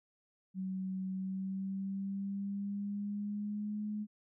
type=tone with pitch glide; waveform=sine; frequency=188.6 to 210.5 Hz; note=F#3 to G#3; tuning=+33 to +24 cents; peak=-35 dBFS; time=0.54-4.07 s; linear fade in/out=50 ms; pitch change=+191 cents; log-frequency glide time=1.12-3.83 s; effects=none